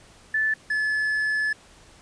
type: tone pair in turn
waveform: sine / triangle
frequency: 1748 / 1723.9 Hz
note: A6 / A6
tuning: -12 / -36 cents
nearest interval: unison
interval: 24 cents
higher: first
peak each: -20 dBFS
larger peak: neither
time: 0.34-0.54 / 0.7-1.53 s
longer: second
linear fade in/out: 5 ms
effects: pink hiss -52 dBFS RMS until 2.01 s + resampled to 22050 Hz